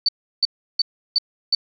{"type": "tone bursts", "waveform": "sine", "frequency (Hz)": 4537, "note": "C#8", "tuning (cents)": 39, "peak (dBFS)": -14, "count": 5, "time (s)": [0.06, 1.55], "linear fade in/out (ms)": 2, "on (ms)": 26, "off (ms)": 340, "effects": ["9-bit"]}